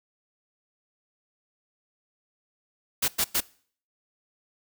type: noise bursts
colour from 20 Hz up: white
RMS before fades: -24 dBFS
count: 3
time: 3.02-3.406 s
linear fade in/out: 10 ms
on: 62 ms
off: 100 ms
effects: noise-tail reverb RT60 0.5 s tail -22 dB re dry